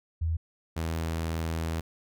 sine / sawtooth tone pair in turn, 81.6 / 81.6 Hz, E2 / E2, -17 / -17 cents, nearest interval unison, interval 0 cents, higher neither, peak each -25 dBFS, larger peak neither, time 0.21-0.37 / 0.76-1.81 s, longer second, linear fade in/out 10 ms, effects none

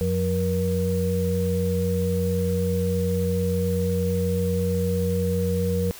sine tone cluster, 90.4 / 178.7 / 475 Hz, F#2 / F3 / A#4, -40 / +40 / +33 cents, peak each -25 dBFS, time 0.01-5.91 s, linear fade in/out 0 ms, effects white hiss -42 dBFS RMS until 5.99 s

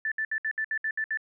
sine tone bursts, 1760 Hz, A6, in tune, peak -26 dBFS, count 9, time 0.05-1.173 s, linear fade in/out 2 ms, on 67 ms, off 65 ms, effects none

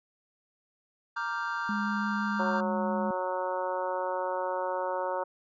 triangle chord, G minor seventh, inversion first, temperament equal, 932.3 / 1174.7 / 1396.9 / 1568 Hz, Bb5 / D6 / F6 / G6, 0 / 0 / 0 / 0 cents, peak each -34 dBFS, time 1.16-2.61 s, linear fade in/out 10 ms
sine tone with vibrato, 206.9 Hz, G#3, 6 cents flat, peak -30 dBFS, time 1.69-3.11 s, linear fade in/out 2 ms, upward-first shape triangle, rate 5.9 Hz, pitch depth 9 cents each way
harmonic tone, 183.8 Hz, F#3, 11 cents flat, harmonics 2 / 3 / 4 / 5 / 6 / 7 / 8, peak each -39 / -32 / -41 / -33 / -40 / -41 / -44 dBFS, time 2.39-5.24 s, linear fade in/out 10 ms
effects resampled to 16000 Hz

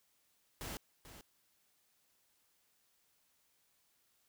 pink noise with echo, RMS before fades -44 dBFS, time 0.61-0.77 s, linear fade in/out 0 ms, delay 440 ms, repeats 1, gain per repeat -11 dB, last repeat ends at 1.21 s, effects white hiss -75 dBFS RMS until 4.28 s

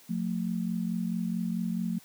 sine tone pair together, 179.1 / 223.7 Hz, F3 / A3, +44 / +29 cents, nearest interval major third, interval 385 cents, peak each -30 / -31 dBFS, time 0.09-1.99 s, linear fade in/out 10 ms, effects white hiss -56 dBFS RMS until 2.04 s + high-pass 100 Hz 12 dB/octave

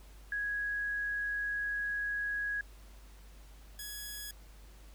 sine / 5% pulse tone pair in turn, 1661.2 / 1676.6 Hz, G#6 / G#6, 0 / +16 cents, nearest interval unison, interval 16 cents, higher second, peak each -32 / -30 dBFS, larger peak second, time 0.32-2.61 / 3.79-4.31 s, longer first, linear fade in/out 2 ms, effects added 50 Hz sine -51 dBFS peak until 4.94 s + pink hiss -61 dBFS RMS until 4.94 s

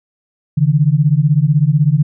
sine beating tone pair, 140.7 / 156.7 Hz, C#3 / D#3, +26 / +13 cents, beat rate 16 Hz, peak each -12 dBFS, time 0.57-2.03 s, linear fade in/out 10 ms, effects none

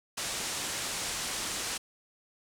white low-pass noise, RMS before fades -35 dBFS, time 0.17-1.78 s, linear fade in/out 10 ms, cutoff 9100 Hz, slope 24 dB/octave, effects none

